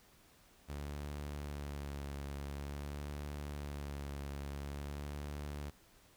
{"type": "tone with vibrato", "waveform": "sawtooth", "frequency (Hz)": 71.7, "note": "D2", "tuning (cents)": -41, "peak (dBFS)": -37, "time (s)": [0.68, 5.71], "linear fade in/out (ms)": 20, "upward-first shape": "sine", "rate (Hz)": 0.48, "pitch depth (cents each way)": 31, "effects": ["pink hiss -65 dBFS RMS until 6.16 s"]}